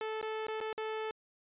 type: tone with dropouts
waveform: sawtooth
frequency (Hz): 437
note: A4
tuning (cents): -12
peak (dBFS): -31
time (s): 0.01-1.11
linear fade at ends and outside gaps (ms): 1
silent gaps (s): 0.214-0.227 / 0.468-0.483 / 0.604-0.611 / 0.729-0.778
effects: resampled to 8000 Hz